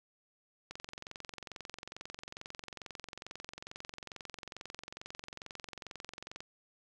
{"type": "click train", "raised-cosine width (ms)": 0.2, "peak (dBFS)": -26, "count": 128, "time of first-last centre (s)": [0.71, 6.405], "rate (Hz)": 22.3, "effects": []}